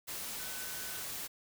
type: tone in noise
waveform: sine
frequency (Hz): 1507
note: F#6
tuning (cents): +31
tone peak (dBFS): -50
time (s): 0.39-1.04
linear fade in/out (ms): 20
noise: white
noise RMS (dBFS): -41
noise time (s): 0.07-1.28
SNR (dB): -12
effects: none